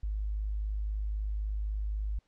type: tone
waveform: sine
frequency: 51.91 Hz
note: G#1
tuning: in tune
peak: -30 dBFS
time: 0.03-2.19 s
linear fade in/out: 5 ms
effects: pink hiss -74 dBFS RMS until 2.27 s + low-pass 6000 Hz 12 dB/octave